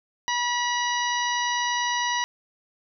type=harmonic tone; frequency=969 Hz; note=B5; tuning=33 cents flat; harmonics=1 / 2 / 3 / 4 / 5 / 6; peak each=-26 / -28 / -32 / -34 / -38 / -33 dBFS; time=0.28-2.24 s; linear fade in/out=0 ms; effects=none